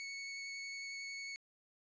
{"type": "tone with vibrato", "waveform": "sawtooth", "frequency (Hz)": 2214, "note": "C#7", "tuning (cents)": -3, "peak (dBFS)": -39, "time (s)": [0, 1.36], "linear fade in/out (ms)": 0, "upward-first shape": "sine", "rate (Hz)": 11, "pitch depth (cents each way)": 8, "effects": ["resampled to 16000 Hz"]}